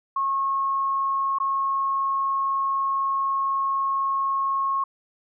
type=tone with dropouts; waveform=sine; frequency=1089 Hz; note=C#6; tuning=31 cents flat; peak=-21 dBFS; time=0.16-4.84 s; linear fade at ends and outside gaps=5 ms; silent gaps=1.386-1.4 s; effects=none